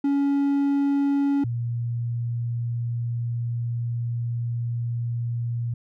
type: tone pair in turn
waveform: triangle / sine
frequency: 280.8 / 118.33 Hz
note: C#4 / A#2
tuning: +22 / +26 cents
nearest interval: octave + minor third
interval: 1496 cents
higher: first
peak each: -17 / -24 dBFS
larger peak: first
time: 0.04-1.44 / 1.44-5.74 s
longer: second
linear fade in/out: 5 ms
effects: none